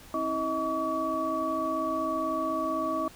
sine tone cluster, 266.9 / 322.8 / 633 / 1136 Hz, C4 / E4 / D#5 / C#6, +35 / -36 / +30 / +42 cents, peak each -36 / -33 / -32 / -30 dBFS, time 0.14-3.08 s, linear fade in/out 2 ms, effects pink hiss -51 dBFS RMS until 3.15 s

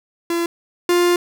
45% pulse tone pair in turn, 340 / 351.4 Hz, F4 / F4, -46 / +11 cents, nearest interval minor second, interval 57 cents, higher second, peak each -18 / -13 dBFS, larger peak second, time 0.3-0.46 / 0.89-1.16 s, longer second, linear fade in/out 2 ms, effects none

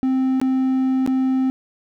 triangle tone with dropouts, 261.6 Hz, C4, in tune, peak -14 dBFS, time 0.03-1.5 s, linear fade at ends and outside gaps 0 ms, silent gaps 0.4-0.415 / 1.063-1.075 s, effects none

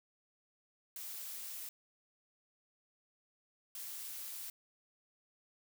blue noise bursts at uneven times, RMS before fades -45 dBFS, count 2, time 0.96-1.69 / 3.75-4.5 s, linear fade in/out 2 ms, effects none

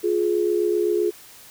sine tone pair together, 352.2 / 420 Hz, F4 / G#4, +15 / +19 cents, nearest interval minor third, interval 304 cents, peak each -21 dBFS, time 0.03-1.11 s, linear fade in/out 20 ms, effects white hiss -46 dBFS RMS until 1.5 s

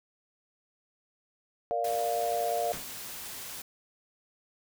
sine chord, Bb major, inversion none, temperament equal, 466.2 / 587.3 / 698.5 Hz, Bb4 / D5 / F5, 0 / 0 / 0 cents, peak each -34 / -33 / -29 dBFS, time 1.71-2.72 s, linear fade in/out 0 ms
white noise, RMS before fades -41 dBFS, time 1.84-3.62 s, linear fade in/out 5 ms
pink noise with exponential decay, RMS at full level -36 dBFS, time 2.73-2.95 s, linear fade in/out 0 ms, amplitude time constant 47 ms
effects none

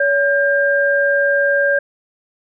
sine tone pair together, 565.7 / 1600 Hz, C#5 / G6, +35 / +35 cents, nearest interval octave + tritone, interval 1800 cents, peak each -15 dBFS, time 0-1.79 s, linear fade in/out 5 ms, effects none

